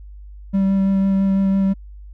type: tone with vibrato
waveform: triangle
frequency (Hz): 194.2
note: G3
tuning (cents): -16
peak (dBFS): -12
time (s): 0.53-1.74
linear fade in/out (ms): 20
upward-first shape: sine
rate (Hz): 6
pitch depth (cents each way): 11
effects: added 50 Hz sine -35 dBFS peak until 2.13 s